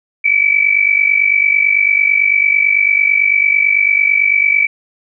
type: tone pair together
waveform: sine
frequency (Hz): 2275 / 2324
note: C#7 / D7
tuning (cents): +44 / -19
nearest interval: unison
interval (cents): 37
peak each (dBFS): -12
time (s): 0.24-4.67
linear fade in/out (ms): 10
effects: none